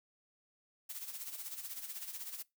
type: noise with tremolo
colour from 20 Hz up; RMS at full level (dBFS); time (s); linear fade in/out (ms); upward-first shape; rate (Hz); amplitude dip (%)
blue; -42; 0.89-2.43; 10; sine; 16; 65
effects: noise-tail reverb RT60 0.2 s tail -22 dB re dry